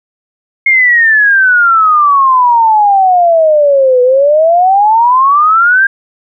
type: exponential two-way sweep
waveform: sine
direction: down then up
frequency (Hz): 2158 to 492.1 to 1619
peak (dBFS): -4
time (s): 0.66-5.87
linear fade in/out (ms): 5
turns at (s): 4.02
effects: none